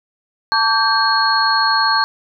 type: tone cluster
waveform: sine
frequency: 892 / 1143 / 1581 / 4310 Hz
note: A5 / D6 / G6 / C#8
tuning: +23 / -47 / +14 / -49 cents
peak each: -18 dBFS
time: 0.52-2.04 s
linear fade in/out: 0 ms
effects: none